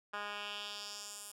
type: tone with band-pass filter sweep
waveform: 10% pulse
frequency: 205.8 Hz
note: G#3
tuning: 16 cents flat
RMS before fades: -44 dBFS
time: 0.13-1.32 s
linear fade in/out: 10 ms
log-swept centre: 1600 to 10000 Hz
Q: 1.9
effects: none